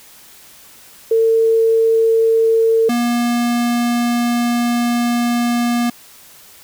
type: tone pair in turn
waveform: sine / square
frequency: 451 / 238.9 Hz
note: A4 / A#3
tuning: +43 / +43 cents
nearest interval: major seventh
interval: 1100 cents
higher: first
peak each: -10 / -15 dBFS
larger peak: first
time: 1.11-2.89 / 2.89-5.9 s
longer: second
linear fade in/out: 5 ms
effects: white hiss -43 dBFS RMS until 6.63 s